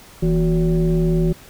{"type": "tone with frequency modulation", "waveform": "sine", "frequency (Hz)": 164.81, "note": "E3", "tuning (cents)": 0, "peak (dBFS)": -14, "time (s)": [0.22, 1.33], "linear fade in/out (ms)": 10, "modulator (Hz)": 204, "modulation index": 1, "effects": ["pink hiss -44 dBFS RMS until 1.49 s"]}